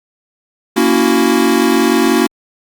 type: chord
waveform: square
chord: F# dominant seventh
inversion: first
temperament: equal with one note detuned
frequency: 233.1 / 279.6 / 329.6 / 370 Hz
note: A#3 / C#4 / E4 / F#4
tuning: 0 / +15 / 0 / 0 cents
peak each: -16 dBFS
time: 0.76-2.27 s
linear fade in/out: 10 ms
effects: Opus 48 kbps

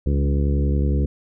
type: harmonic tone with a mistuned harmonic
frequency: 70.9 Hz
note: C#2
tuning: 40 cents sharp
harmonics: 1 / 2 / 3 / 4 / 5 / 6 / 7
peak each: -18 / -24 / -28 / -30 / -32 / -34 / -35 dBFS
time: 0.06-1.06 s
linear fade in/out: 5 ms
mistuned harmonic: 3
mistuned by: -22 cents
effects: none

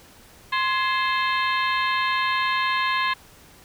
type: harmonic tone with a mistuned harmonic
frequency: 523.3 Hz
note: C5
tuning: in tune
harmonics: 2 / 3 / 4 / 5 / 6 / 7 / 8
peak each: -23 / -27 / -29 / -31 / -33 / -34 / -35 dBFS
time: 0.52-3.14 s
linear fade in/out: 10 ms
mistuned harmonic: 3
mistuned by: +120 cents
effects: pink hiss -50 dBFS RMS until 3.64 s

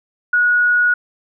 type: tone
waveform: sine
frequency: 1456 Hz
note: F#6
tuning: 28 cents flat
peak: -11 dBFS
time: 0.33-0.94 s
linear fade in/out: 5 ms
effects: none

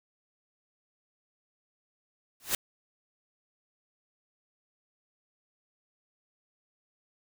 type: noise with exponential growth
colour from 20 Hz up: white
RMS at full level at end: -23 dBFS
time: 2.4-2.55 s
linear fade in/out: 2 ms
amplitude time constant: 31 ms
effects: none

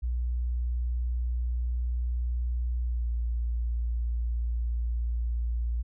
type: tone with pitch glide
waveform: sine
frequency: 60.3 to 58.45 Hz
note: B1 to A#1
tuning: -41 to +5 cents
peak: -26 dBFS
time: 0.02-5.83 s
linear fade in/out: 20 ms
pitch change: -54 cents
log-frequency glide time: 2.84-3.08 s
effects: none

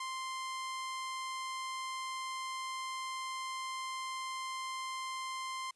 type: tone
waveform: sawtooth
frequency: 1046.5 Hz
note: C6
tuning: in tune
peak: -34 dBFS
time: 0-5.71 s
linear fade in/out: 5 ms
effects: white hiss -75 dBFS RMS until 5.75 s + resampled to 24000 Hz

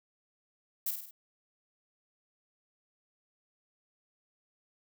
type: noise with echo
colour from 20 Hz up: violet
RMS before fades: -32 dBFS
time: 0.86-0.91 s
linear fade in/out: 5 ms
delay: 50 ms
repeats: 4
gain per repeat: -5 dB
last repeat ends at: 1.11 s
effects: none

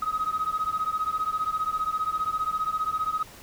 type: beating tone pair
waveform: sine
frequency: 1257 / 1272 Hz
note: D#6 / D#6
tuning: +17 / +38 cents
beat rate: 15 Hz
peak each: -27 dBFS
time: 0.02-3.23 s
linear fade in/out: 5 ms
effects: tanh soft clip ceiling -19 dBFS + pink hiss -47 dBFS RMS until 3.42 s

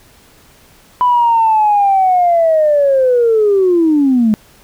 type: linear sweep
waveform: sine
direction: down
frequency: 999 to 207.7 Hz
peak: -7 dBFS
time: 1.01-4.34 s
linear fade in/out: 0 ms
effects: tanh soft clip ceiling -3 dBFS + pink hiss -46 dBFS RMS until 4.63 s

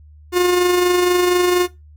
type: tone with amplitude modulation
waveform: 45% pulse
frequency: 357.5 Hz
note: F4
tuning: 41 cents sharp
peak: -11 dBFS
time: 0.32-1.68 s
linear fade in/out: 50 ms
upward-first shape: sine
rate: 24.2 Hz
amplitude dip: 35%
effects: noise-tail reverb RT60 0.2 s tail -18 dB re dry + added 75 Hz sine -41 dBFS peak until 1.96 s

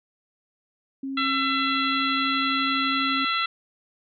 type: tone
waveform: sine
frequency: 270.3 Hz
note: C#4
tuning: 44 cents flat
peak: -28 dBFS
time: 1.03-3.25 s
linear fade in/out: 5 ms
type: harmonic tone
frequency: 672 Hz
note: E5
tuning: 33 cents sharp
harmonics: 2 / 3 / 4 / 5 / 6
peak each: -25 / -30 / -30 / -30 / -32 dBFS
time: 1.17-3.46 s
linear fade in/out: 5 ms
effects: none

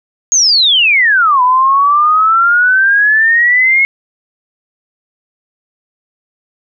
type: exponential two-way sweep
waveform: sine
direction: down then up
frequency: 6690 to 987.8 to 2185 Hz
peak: -6 dBFS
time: 0.32-3.85 s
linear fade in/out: 0 ms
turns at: 1.42 s
effects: none

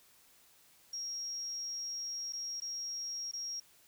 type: tone with dropouts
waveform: sine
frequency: 5600 Hz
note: F8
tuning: 4 cents sharp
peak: -37 dBFS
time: 0.93-3.6 s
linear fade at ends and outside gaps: 5 ms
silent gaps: 2.325-2.332 / 2.602-2.619 / 3.314-3.334 s
effects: white hiss -64 dBFS RMS until 3.87 s

